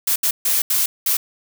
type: noise bursts at uneven times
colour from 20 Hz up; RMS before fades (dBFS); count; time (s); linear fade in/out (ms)
blue; -18; 5; 0.07-0.16 / 0.23-0.31 / 0.45-0.62 / 0.7-0.86 / 1.06-1.17; 5
effects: none